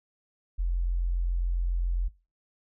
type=tone; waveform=sine; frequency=43.65 Hz; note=F1; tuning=in tune; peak=-24 dBFS; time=0.58-2.09 s; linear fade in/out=20 ms; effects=noise-tail reverb RT60 0.3 s tail -20 dB re dry